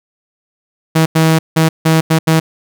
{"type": "tone bursts at uneven times", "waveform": "sawtooth", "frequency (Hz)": 160.5, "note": "E3", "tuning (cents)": -46, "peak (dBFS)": -4, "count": 6, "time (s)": [[0.95, 1.06], [1.15, 1.39], [1.56, 1.69], [1.85, 2.01], [2.1, 2.19], [2.27, 2.4]], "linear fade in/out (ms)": 10, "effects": []}